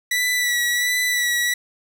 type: tone with vibrato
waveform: sawtooth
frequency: 1959 Hz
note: B6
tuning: 15 cents flat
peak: -15 dBFS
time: 0.11-1.54 s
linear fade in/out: 5 ms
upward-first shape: sine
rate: 1.4 Hz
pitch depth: 28 cents each way
effects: none